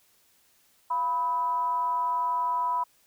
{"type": "tone with frequency modulation", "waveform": "sine", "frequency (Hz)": 987.8, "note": "B5", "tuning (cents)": 0, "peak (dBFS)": -24, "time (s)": [0.9, 2.84], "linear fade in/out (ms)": 10, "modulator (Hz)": 292, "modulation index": 0.36, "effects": ["white hiss -64 dBFS RMS until 3.06 s"]}